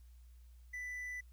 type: tone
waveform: triangle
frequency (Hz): 1987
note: B6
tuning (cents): +10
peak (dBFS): -39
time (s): 0.73-1.21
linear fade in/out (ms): 10
effects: added 60 Hz sine -55 dBFS peak until 1.32 s + white hiss -75 dBFS RMS until 1.32 s